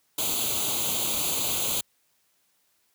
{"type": "noise with comb filter", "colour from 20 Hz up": "white", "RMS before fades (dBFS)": -27, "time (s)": [0.18, 1.81], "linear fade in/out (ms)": 5, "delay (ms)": 0.28, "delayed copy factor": 0.85, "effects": ["white hiss -69 dBFS RMS until 2.94 s", "high-pass 60 Hz 12 dB/octave"]}